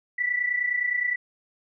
sine tone pair together, 1961 / 1990.7 Hz, B6 / B6, -13 / +13 cents, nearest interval unison, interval 26 cents, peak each -24 / -29 dBFS, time 0.18-1.16 s, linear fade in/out 10 ms, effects none

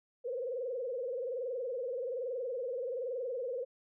sine tone with frequency modulation, 500 Hz, B4, 21 cents sharp, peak -34 dBFS, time 0.24-3.65 s, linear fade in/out 20 ms, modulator 21.2 Hz, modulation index 1.7, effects none

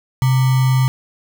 sine tone with sample-and-hold, 129.9 Hz, C3, 12 cents flat, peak -11 dBFS, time 0.22-0.88 s, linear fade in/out 0 ms, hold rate 1050 Hz, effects none

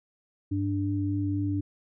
sine tone pair together, 99.13 / 293.4 Hz, G2 / D4, +20 / -2 cents, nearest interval octave + perfect fifth, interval 1878 cents, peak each -28 dBFS, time 0.51-1.61 s, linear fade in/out 10 ms, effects none

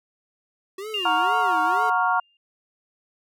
square tone with vibrato, 370 Hz, F#4, in tune, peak -32 dBFS, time 0.78-1.9 s, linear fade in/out 5 ms, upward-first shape sine, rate 2.1 Hz, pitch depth 290 cents each way
sine tone with exponential decay, 2803 Hz, F7, 6 cents sharp, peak -23 dBFS, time 0.94-2.37 s, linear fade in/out 2 ms, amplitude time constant 310 ms
sine chord, Gb major seventh, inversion none, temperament equal with one note detuned, 731.1 / 932.3 / 1108.7 / 1396.9 Hz, Gb5 / Bb5 / Db6 / F6, -21 / 0 / 0 / 0 cents, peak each -24 dBFS, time 1.05-2.2 s, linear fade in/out 5 ms
effects none

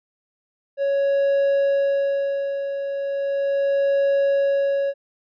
triangle tone with tremolo, 556 Hz, C#5, 5 cents sharp, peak -14 dBFS, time 0.77-4.94 s, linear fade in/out 50 ms, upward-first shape sine, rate 0.37 Hz, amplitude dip 60%, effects resampled to 11025 Hz

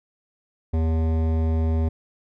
sine tone with hard clipping, 80.5 Hz, E2, 41 cents flat, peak -21 dBFS, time 0.73-1.89 s, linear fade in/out 10 ms, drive 15 dB, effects none

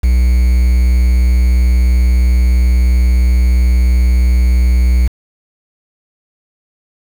triangle tone with quantisation, 61.5 Hz, B1, 7 cents flat, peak -5 dBFS, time 0.03-5.08 s, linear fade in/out 10 ms, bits 5, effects none

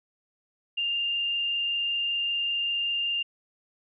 sine tone with frequency modulation, 2802 Hz, F7, 5 cents sharp, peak -25 dBFS, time 0.77-3.23 s, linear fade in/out 10 ms, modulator 25.2 Hz, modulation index 0.95, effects none

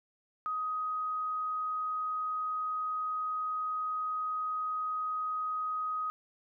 sine tone, 1255 Hz, D#6, 15 cents sharp, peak -31 dBFS, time 0.46-6.1 s, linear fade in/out 0 ms, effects none

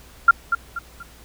sine tone with echo, 1387 Hz, F6, 12 cents flat, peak -6 dBFS, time 0.28-0.31 s, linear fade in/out 5 ms, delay 240 ms, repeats 3, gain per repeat -9 dB, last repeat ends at 1.03 s, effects added 60 Hz sine -48 dBFS peak until 1.24 s + pink hiss -48 dBFS RMS until 1.24 s

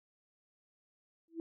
sine tone with exponential growth, 329.6 Hz, E4, in tune, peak -33 dBFS, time 1.28-1.4 s, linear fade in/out 1 ms, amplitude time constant 24 ms, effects none

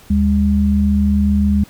sine tone pair together, 76.2 / 203.4 Hz, D#2 / G#3, -36 / -36 cents, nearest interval octave + perfect fourth, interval 1700 cents, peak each -15 / -13 dBFS, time 0.1-1.64 s, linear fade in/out 5 ms, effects pink hiss -45 dBFS RMS until 1.69 s

